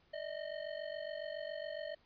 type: ring-modulated tone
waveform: square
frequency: 615 Hz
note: D#5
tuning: 20 cents flat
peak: -38 dBFS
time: 0.13-1.95 s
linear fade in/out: 10 ms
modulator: 23.6 Hz
effects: pink hiss -70 dBFS RMS until 2.05 s + resampled to 11025 Hz